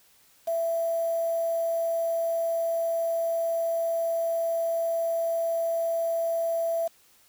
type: tone with quantisation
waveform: sine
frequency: 666 Hz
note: E5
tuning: 18 cents sharp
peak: -24 dBFS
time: 0.47-6.88 s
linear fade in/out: 10 ms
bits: 7
effects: white hiss -60 dBFS RMS until 7.28 s